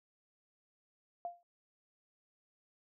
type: tone with exponential decay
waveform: sine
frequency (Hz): 697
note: F5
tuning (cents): -4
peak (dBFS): -34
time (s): 1.25-1.43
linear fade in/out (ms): 1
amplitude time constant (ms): 38
effects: none